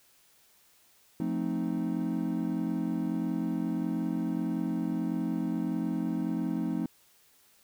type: chord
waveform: triangle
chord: F dominant seventh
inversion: none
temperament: equal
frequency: 174.61 / 220 / 261.6 / 311.1 Hz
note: F3 / A3 / C4 / Eb4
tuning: 0 / 0 / 0 / 0 cents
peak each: -32 dBFS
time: 1.2-6.86 s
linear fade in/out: 2 ms
effects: white hiss -63 dBFS RMS until 7.63 s